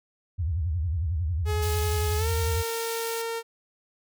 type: tone with vibrato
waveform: sine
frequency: 82.41 Hz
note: E2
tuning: in tune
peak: -24 dBFS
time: 0.38-2.63 s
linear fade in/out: 20 ms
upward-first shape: sine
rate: 11 Hz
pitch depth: 220 cents each way
type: tone with pitch glide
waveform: sawtooth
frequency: 422.7 to 458.3 Hz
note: G#4 to A#4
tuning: +31 to -29 cents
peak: -25 dBFS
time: 1.45-3.43 s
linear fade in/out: 50 ms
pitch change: +140 cents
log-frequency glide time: 2.17-2.28 s
type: high-pass noise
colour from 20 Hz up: pink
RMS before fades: -37 dBFS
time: 1.62-3.22 s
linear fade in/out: 5 ms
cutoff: 4000 Hz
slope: 12 dB/octave
effects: none